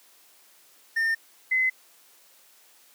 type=tone pair in turn; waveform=triangle / sine; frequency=1812 / 2040 Hz; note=A#6 / C7; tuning=-50 / -44 cents; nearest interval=major second; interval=206 cents; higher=second; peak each=-20 dBFS; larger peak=neither; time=0.96-1.15 / 1.51-1.7 s; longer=neither; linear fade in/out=10 ms; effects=white hiss -57 dBFS RMS until 2.94 s + high-pass 300 Hz 12 dB/octave